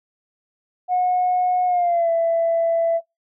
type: tone with pitch glide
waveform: sine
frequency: 727 to 666.7 Hz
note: F#5 to E5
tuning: -31 to +19 cents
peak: -15 dBFS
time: 0.88-3.01 s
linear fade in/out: 50 ms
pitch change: -150 cents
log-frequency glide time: 1.66-2.1 s
effects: noise-tail reverb RT60 0.2 s tail -25 dB re dry + tanh soft clip ceiling -12 dBFS